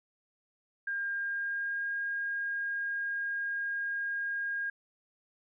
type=tone with pitch glide; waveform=sine; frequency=1607 to 1622.9 Hz; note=G6 to G#6; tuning=+43 to -40 cents; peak=-31 dBFS; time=0.87-4.7 s; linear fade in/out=5 ms; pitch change=+17 cents; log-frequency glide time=1.13-1.93 s; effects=none